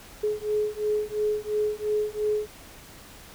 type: beating tone pair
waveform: sine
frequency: 421.7 / 424.6 Hz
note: G#4 / G#4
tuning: +26 / +38 cents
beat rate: 2.9 Hz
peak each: -27 dBFS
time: 0.23-2.47 s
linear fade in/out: 10 ms
effects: pink hiss -47 dBFS RMS until 3.34 s